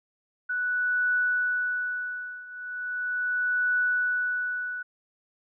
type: tone with tremolo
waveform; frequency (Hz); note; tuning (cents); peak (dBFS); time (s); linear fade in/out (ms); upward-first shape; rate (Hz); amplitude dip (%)
sine; 1480; F#6; 0; -21; 0.49-4.83; 10; triangle; 0.38; 90
effects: none